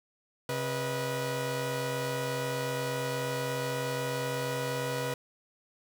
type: tone cluster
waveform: sawtooth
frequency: 134.3 / 488.8 / 629 Hz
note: C3 / B4 / D#5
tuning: +46 / -18 / +19 cents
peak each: -31 / -29 / -36 dBFS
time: 0.49-5.14 s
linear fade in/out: 2 ms
effects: none